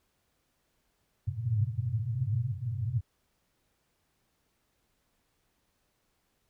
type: band-pass noise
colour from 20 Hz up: pink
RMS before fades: -31 dBFS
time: 1.27-3.01 s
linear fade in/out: 10 ms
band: 100 to 130 Hz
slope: 96 dB/octave
effects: pink hiss -75 dBFS RMS until 6.49 s